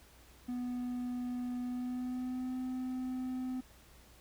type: tone with pitch glide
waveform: triangle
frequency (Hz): 246.9 to 255.5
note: B3 to C4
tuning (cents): 0 to -41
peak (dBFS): -33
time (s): 0.48-3.61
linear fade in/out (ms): 10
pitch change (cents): +59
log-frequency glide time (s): 1.62-2.56
effects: added 60 Hz sine -61 dBFS peak until 4.2 s + pink hiss -61 dBFS RMS until 4.2 s